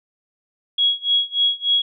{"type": "tone with tremolo", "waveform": "sine", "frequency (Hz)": 3322, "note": "G#7", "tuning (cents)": 0, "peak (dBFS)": -13, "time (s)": [0.78, 1.82], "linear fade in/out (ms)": 5, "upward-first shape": "sine", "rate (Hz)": 3.4, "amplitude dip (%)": 95, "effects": []}